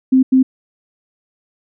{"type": "tone bursts at uneven times", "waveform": "sine", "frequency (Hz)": 260.7, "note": "C4", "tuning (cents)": -6, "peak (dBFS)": -7, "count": 2, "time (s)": [[0.12, 0.23], [0.32, 0.43]], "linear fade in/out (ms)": 10, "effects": []}